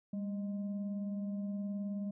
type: tone with frequency modulation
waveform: sine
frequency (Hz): 200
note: G3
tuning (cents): +35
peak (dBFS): -35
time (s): 0.13-2.11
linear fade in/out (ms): 5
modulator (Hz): 419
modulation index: 0.33
effects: none